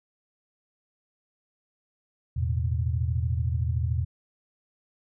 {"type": "chord", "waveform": "sine", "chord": "E suspended fourth", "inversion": "none", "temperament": "equal", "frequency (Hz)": [82.41, 110, 123.47], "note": ["E2", "A2", "B2"], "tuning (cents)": [0, 0, 0], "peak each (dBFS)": [-26, -30, -29], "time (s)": [2.36, 4.05], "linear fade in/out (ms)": 10, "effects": []}